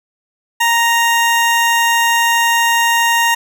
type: tone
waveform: 20% pulse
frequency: 932.3 Hz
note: A#5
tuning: in tune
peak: -6 dBFS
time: 0.6-3.35 s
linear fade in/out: 10 ms
effects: none